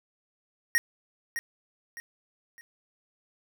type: tone with echo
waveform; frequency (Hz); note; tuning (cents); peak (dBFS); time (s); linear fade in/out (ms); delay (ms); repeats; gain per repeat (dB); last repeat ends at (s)
square; 1872; A#6; +7; -21; 0.75-0.78; 0; 610; 3; -9; 2.61
effects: none